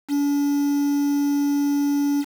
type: tone with quantisation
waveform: triangle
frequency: 285.8 Hz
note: D4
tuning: 47 cents flat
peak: -16 dBFS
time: 0.08-2.25 s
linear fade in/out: 50 ms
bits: 6
effects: none